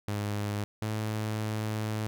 sawtooth tone pair in turn, 103.4 / 108.07 Hz, G#2 / A2, -7 / -31 cents, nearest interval minor second, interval 76 cents, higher second, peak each -26 dBFS, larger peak neither, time 0.08-0.64 / 0.82-2.07 s, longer second, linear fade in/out 0 ms, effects none

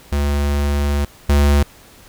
square tone pair in turn, 71.8 / 71.8 Hz, D2 / D2, -39 / -39 cents, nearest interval unison, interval 0 cents, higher neither, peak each -16 / -11 dBFS, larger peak second, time 0.12-1.05 / 1.29-1.63 s, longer first, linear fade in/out 5 ms, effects pink hiss -45 dBFS RMS until 2.08 s

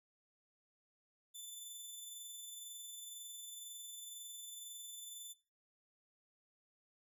15% pulse tone with amplitude modulation, 3520 Hz, A7, in tune, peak -39 dBFS, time 1.34-5.34 s, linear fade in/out 20 ms, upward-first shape sine, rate 22 Hz, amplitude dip 30%, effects noise-tail reverb RT60 0.3 s tail -17 dB re dry

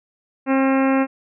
harmonic tone with a mistuned harmonic, 267.6 Hz, C4, 39 cents sharp, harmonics 1 / 2 / 3 / 4 / 5 / 6 / 7 / 8 / 9 / 10, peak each -16 / -22 / -26 / -28 / -30 / -32 / -33 / -34 / -35 / -36 dBFS, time 0.46-1.07 s, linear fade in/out 50 ms, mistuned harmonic 5, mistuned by +27 cents, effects none

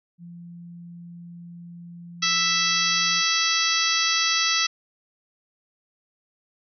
sine tone, 172.2 Hz, F3, 24 cents flat, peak -38 dBFS, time 0.18-3.23 s, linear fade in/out 50 ms
harmonic tone, 659.3 Hz, E5, in tune, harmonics 2 / 3 / 4 / 5 / 6 / 7 / 8 / 9, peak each -28 / -28 / -28 / -28 / -28 / -28 / -28 / -28 dBFS, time 2.22-4.67 s, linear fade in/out 10 ms
effects none

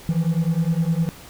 triangle beating tone pair, 160.4 / 170.2 Hz, E3 / F3, -47 / -44 cents, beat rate 9.8 Hz, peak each -18 dBFS, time 0.09-1.09 s, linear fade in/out 0 ms, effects tanh soft clip ceiling -12 dBFS + pink hiss -43 dBFS RMS until 1.29 s

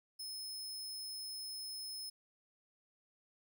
sawtooth tone, 5190 Hz, E8, 28 cents flat, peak -40 dBFS, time 0.19-2.1 s, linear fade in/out 10 ms, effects none

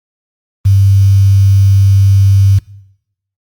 sine tone with quantisation, 98 Hz, G2, in tune, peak -4 dBFS, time 0.65-2.59 s, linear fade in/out 10 ms, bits 5, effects noise-tail reverb RT60 0.8 s tail -21 dB re dry + Opus 32 kbps

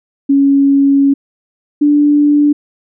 sine tone pair in turn, 277.8 / 292.8 Hz, C#4 / D4, +4 / -5 cents, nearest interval minor second, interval 91 cents, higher second, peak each -6 dBFS, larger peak neither, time 0.29-1.14 / 1.81-2.53 s, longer first, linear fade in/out 10 ms, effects none

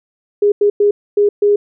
sine tone bursts at uneven times, 410.7 Hz, G#4, 19 cents flat, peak -8 dBFS, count 5, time 0.42-0.52 / 0.61-0.7 / 0.8-0.91 / 1.17-1.29 / 1.42-1.56 s, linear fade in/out 5 ms, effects none

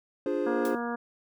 triangle chord, D half-diminished seventh, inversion none, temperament equal, 293.7 / 349.2 / 415.3 / 523.3 Hz, D4 / F4 / Ab4 / C5, 0 / 0 / 0 / 0 cents, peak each -30 dBFS, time 0.26-0.75 s, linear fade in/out 2 ms
harmonic tone, 237.1 Hz, A#3, 30 cents sharp, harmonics 1 / 2 / 3 / 4 / 5 / 6 / 7, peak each -33 / -36 / -38 / -39 / -40 / -41 / -41 dBFS, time 0.46-0.96 s, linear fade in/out 10 ms
white noise with exponential decay, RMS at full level -39 dBFS, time 0.65-0.81 s, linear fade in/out 1 ms, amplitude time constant 33 ms
effects none

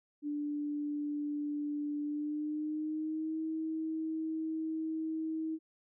sine tone with pitch glide, 293.7 to 318.4 Hz, D4 to D#4, 0 to +40 cents, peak -33 dBFS, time 0.22-5.59 s, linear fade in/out 50 ms, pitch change +140 cents, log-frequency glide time 2.01-3.4 s, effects none

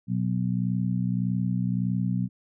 harmonic tone, 61.7 Hz, B1, 1 cent flat, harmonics 2 / 3 / 4, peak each -27 / -26 / -33 dBFS, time 0.07-2.29 s, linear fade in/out 50 ms, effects none

